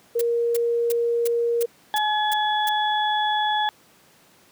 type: tone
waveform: sine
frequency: 470 Hz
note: A#4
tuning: 14 cents sharp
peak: -19 dBFS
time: 0.15-1.66 s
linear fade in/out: 10 ms
type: noise bursts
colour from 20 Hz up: blue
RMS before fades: -29 dBFS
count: 8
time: 0.19-2.692 s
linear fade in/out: 5 ms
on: 24 ms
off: 330 ms
type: harmonic tone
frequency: 849 Hz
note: G#5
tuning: 38 cents sharp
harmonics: 1 / 2 / 4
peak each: -21 / -28 / -27 dBFS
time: 1.94-3.69 s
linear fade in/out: 0 ms
effects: pink hiss -55 dBFS RMS until 4.51 s + high-pass 150 Hz 12 dB/octave